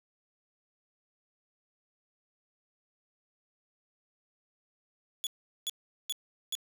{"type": "tone bursts", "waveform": "sawtooth", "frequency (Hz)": 3398, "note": "G#7", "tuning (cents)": 39, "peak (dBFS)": -28, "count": 4, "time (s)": [5.24, 6.552], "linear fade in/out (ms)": 0, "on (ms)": 28, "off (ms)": 400, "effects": []}